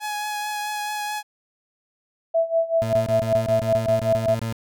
sawtooth tone with vibrato, 839 Hz, G#5, 17 cents sharp, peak -22 dBFS, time 0-1.23 s, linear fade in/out 50 ms, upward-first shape triangle, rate 4.6 Hz, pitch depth 17 cents each way
sine tone with tremolo, 660 Hz, E5, 2 cents sharp, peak -15 dBFS, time 2.34-4.35 s, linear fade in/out 10 ms, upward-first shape sine, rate 5.2 Hz, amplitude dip 85%
30% pulse tone bursts, 113.4 Hz, A#2, 47 cents flat, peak -22 dBFS, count 13, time 2.82-4.526 s, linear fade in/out 0 ms, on 110 ms, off 23 ms
effects none

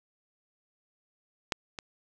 clicks, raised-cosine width 0.2 ms, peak -10 / -20 dBFS, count 2, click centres 1.522 / 1.788 s, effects 8-bit

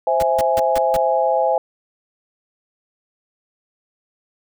sine chord, C augmented, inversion none, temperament equal, 523.3 / 659.3 / 830.6 Hz, C5 / E5 / G#5, 0 / 0 / 0 cents, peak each -19 dBFS, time 0.07-1.58 s, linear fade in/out 2 ms
pink noise bursts, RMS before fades -27 dBFS, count 5, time 0.2-0.965 s, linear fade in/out 0 ms, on 25 ms, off 160 ms
effects none

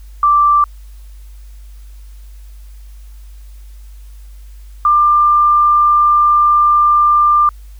sine tone pair in turn, 1174.7 / 1191.8 Hz, D6 / D6, 0 / +25 cents, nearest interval unison, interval 25 cents, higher second, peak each -7 dBFS, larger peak neither, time 0.23-0.64 / 4.85-7.49 s, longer second, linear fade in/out 2 ms, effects added 50 Hz sine -32 dBFS peak until 7.79 s + white hiss -52 dBFS RMS until 7.79 s

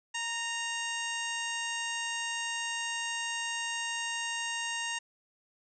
harmonic tone with a mistuned harmonic, 932.3 Hz, A#5, in tune, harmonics 1 / 2 / 3 / 4 / 5 / 6 / 7 / 8 / 9, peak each -40 / -37 / -37 / -45 / -51 / -47 / -42 / -46 / -46 dBFS, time 0.14-4.99 s, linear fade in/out 10 ms, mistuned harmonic 2, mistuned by -19 cents, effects none

